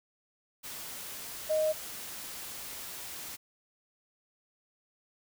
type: tone in noise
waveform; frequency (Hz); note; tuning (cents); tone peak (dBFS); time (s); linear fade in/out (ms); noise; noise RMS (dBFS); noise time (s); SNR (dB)
sine; 622.3; D#5; 0; -25; 1.49-1.73; 20; white; -42; 0.63-3.37; +14
effects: none